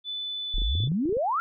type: tone with pitch glide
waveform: sine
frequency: 3496 to 3476 Hz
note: A7 to A7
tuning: -12 to -22 cents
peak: -30 dBFS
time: 0.04-0.89 s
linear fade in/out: 50 ms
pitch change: -10 cents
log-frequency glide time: 0.39-0.71 s
type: exponential sweep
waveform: sine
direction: up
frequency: 31 to 1416 Hz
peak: -23 dBFS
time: 0.54-1.4 s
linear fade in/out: 0 ms
type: clicks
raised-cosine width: 3 ms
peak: -27 dBFS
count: 11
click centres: 0.582 / 0.619 / 0.753 / 0.803 / 0.838 / 0.874 / 0.918 / 1.056 / 1.093 / 1.126 / 1.169 s
effects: none